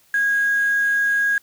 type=tone with quantisation; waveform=sine; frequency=1642 Hz; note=G#6; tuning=20 cents flat; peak=-16 dBFS; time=0.14-1.38 s; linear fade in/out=2 ms; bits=6; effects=white hiss -57 dBFS RMS until 1.42 s